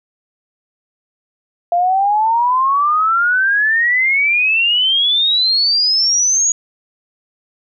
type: exponential sweep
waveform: sine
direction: up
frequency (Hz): 685 to 6800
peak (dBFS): -11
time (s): 1.72-6.52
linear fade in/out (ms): 2
effects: none